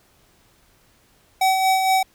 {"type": "tone with tremolo", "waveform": "square", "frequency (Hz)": 760, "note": "F#5", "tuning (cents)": 46, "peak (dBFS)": -15, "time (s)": [1.41, 2.03], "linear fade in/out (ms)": 5, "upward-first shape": "sine", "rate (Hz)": 4.3, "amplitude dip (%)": 40, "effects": ["pink hiss -58 dBFS RMS until 2.14 s"]}